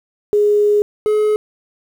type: tone pair in turn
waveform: sine / triangle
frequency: 415.3 / 425 Hz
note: G#4 / G#4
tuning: 0 / +40 cents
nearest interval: unison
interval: 40 cents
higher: second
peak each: -10 / -10 dBFS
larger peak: neither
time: 0.33-0.82 / 1.06-1.36 s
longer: first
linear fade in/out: 0 ms
effects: 7-bit